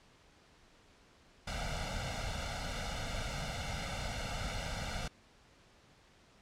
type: noise with comb filter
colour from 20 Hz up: pink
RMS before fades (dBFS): -38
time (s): 1.47-5.08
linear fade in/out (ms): 5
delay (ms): 1.4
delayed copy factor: +0.95
effects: pink hiss -63 dBFS RMS until 6.41 s + low-pass 6000 Hz 12 dB/octave